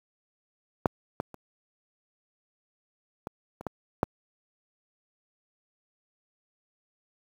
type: clicks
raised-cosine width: 1 ms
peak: -6 / -15 / -28 / -20 / -26 / -16 / -8 dBFS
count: 7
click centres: 0.858 / 1.201 / 1.343 / 3.271 / 3.61 / 3.667 / 4.031 s
effects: high-pass 80 Hz 12 dB/octave + 8-bit